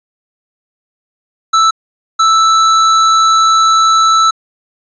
square tone pair in turn, 1318.5 / 1318.5 Hz, E6 / E6, 0 / 0 cents, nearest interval unison, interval 0 cents, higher neither, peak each -7 dBFS, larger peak neither, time 1.53-1.71 / 2.19-4.31 s, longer second, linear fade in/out 10 ms, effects resampled to 16000 Hz

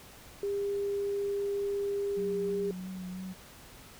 sine tone, 401.8 Hz, G4, 43 cents sharp, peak -29 dBFS, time 0.43-2.71 s, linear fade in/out 2 ms
sine tone with vibrato, 185 Hz, F#3, in tune, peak -37 dBFS, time 2.16-3.34 s, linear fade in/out 20 ms, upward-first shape triangle, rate 3 Hz, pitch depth 30 cents each way
effects pink hiss -52 dBFS RMS until 3.99 s

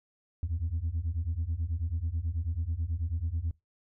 sine beating tone pair, 77.7 / 86.9 Hz, D#2 / F2, -2 / -8 cents, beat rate 9.2 Hz, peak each -31 / -30 dBFS, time 0.43-3.51 s, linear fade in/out 0 ms, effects noise-tail reverb RT60 0.2 s tail -22 dB re dry + tanh soft clip ceiling -25 dBFS

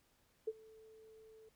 sine tone with ADSR envelope, 440 Hz, A4, in tune, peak -33 dBFS, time 0.47-1.49 s, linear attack 10 ms, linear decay 39 ms, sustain -24 dB, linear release 4 ms, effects pink hiss -74 dBFS RMS until 1.55 s

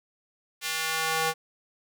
square tone with high-pass filter sweep, 160.6 Hz, E3, 45 cents flat, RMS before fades -28 dBFS, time 0.61-1.34 s, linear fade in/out 50 ms, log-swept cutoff 2400 to 630 Hz, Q 0.84, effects none

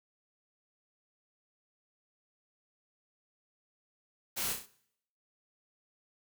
white noise with echo, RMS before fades -35 dBFS, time 4.36-4.54 s, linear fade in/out 20 ms, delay 32 ms, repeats 4, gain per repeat -5 dB, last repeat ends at 4.668 s, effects noise-tail reverb RT60 0.7 s tail -20 dB re dry

